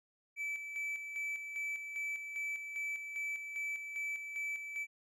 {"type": "tone with tremolo", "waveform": "triangle", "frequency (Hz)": 2310, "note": "D7", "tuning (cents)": -29, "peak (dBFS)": -34, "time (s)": [0.36, 4.87], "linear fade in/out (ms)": 50, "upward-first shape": "square", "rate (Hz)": 2.5, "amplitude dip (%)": 50, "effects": []}